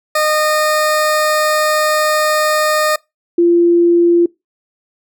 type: tone pair in turn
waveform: 20% pulse / sine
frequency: 613 / 344 Hz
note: D#5 / F4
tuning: -26 / -26 cents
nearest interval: minor seventh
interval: 1000 cents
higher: first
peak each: -7 dBFS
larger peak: neither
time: 0.15-2.96 / 3.38-4.26 s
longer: first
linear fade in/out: 5 ms
effects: noise-tail reverb RT60 0.2 s tail -23 dB re dry